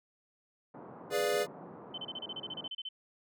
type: band-pass noise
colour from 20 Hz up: pink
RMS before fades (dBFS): -49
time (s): 0.74-2.68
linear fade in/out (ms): 5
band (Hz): 160 to 1100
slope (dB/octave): 24
type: chord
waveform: square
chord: G# diminished seventh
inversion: none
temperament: equal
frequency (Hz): 415.3 / 493.9 / 587.3 / 698.5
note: G#4 / B4 / D5 / F5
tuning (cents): 0 / 0 / 0 / 0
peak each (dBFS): -33 / -35 / -34 / -39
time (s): 1.1-1.47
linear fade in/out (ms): 50
type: tone bursts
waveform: sine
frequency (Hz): 3065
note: G7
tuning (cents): -40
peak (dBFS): -37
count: 14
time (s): 1.94-2.889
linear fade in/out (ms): 5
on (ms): 39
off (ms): 31
effects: none